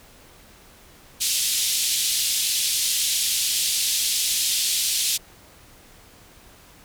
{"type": "band-pass noise", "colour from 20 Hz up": "pink", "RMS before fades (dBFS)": -23, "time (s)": [1.2, 5.18], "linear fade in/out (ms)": 20, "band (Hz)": [3200, 13000], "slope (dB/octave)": 24, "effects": ["pink hiss -50 dBFS RMS until 6.84 s"]}